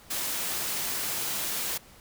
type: high-pass noise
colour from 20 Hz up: white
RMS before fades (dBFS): -31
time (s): 0.1-1.78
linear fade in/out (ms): 10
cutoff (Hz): 120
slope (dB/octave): 12
effects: pink hiss -53 dBFS RMS until 2 s